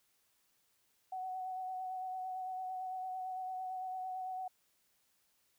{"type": "tone with vibrato", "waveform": "sine", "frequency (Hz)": 746, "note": "F#5", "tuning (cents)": 14, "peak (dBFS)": -38, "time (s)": [1.12, 4.48], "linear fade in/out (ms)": 5, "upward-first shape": "sine", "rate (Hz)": 8.9, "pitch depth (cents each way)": 20, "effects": ["white hiss -75 dBFS RMS until 5.58 s"]}